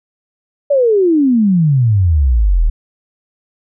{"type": "exponential sweep", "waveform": "sine", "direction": "down", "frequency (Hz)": [587.3, 36.33], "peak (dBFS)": -8, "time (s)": [0.7, 2.7], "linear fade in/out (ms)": 10, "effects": []}